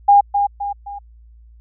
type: tone with echo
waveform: sine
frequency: 810 Hz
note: G#5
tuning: 43 cents flat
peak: -6 dBFS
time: 0.08-0.21 s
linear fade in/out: 10 ms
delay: 260 ms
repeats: 3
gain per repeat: -7 dB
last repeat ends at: 0.99 s
effects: added 57 Hz sine -42 dBFS peak until 1.6 s